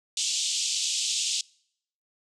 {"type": "band-pass noise", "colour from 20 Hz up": "white", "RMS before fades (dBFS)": -28, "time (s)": [0.17, 1.41], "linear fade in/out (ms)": 2, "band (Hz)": [2800, 7900], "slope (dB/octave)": 48, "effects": ["noise-tail reverb RT60 0.7 s tail -26 dB re dry"]}